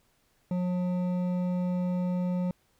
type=tone with hard clipping; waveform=sine; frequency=179.9 Hz; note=F#3; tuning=48 cents flat; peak=-28 dBFS; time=0.51-2.51 s; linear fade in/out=2 ms; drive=9 dB; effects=pink hiss -69 dBFS RMS until 2.79 s